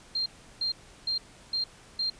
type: tone bursts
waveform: sine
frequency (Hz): 4186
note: C8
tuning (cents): 0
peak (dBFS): -26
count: 5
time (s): 0.15-2.1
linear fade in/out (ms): 5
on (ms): 110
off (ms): 350
effects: pink hiss -53 dBFS RMS until 2.19 s + resampled to 22050 Hz

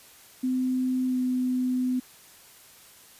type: tone with pitch glide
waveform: sine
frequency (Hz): 256 to 253.1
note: C4 to B3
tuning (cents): -38 to +43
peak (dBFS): -23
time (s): 0.43-2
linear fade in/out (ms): 10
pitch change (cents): -19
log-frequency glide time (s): 1.07-1.17
effects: white hiss -52 dBFS RMS until 3.19 s + resampled to 32000 Hz

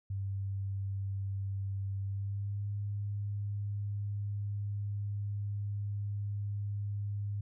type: tone with pitch glide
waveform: sine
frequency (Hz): 98 to 101.98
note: G2 to G#2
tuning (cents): 0 to -31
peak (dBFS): -33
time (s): 0.1-7.41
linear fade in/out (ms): 5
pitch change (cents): +69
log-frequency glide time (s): 2.01-2.68
effects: none

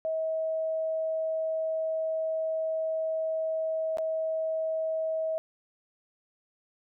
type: tone with dropouts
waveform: sine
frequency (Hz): 640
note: D#5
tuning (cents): +49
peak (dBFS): -27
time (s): 0.05-5.38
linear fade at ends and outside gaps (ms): 0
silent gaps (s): 3.972-3.984
effects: none

